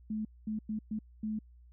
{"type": "tone bursts at uneven times", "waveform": "sine", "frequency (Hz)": 215.6, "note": "A3", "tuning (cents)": -35, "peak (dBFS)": -32, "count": 5, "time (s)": [[0.1, 0.25], [0.47, 0.59], [0.69, 0.79], [0.91, 0.99], [1.23, 1.39]], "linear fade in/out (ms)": 5, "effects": ["added 60 Hz sine -54 dBFS peak until 1.72 s"]}